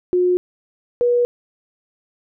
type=tone pair in turn; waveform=sine; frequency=360 / 483.9 Hz; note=F#4 / B4; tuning=-47 / -35 cents; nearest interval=perfect fourth; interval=512 cents; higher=second; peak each=-13 dBFS; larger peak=neither; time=0.13-0.37 / 1.01-1.25 s; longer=neither; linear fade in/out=0 ms; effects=none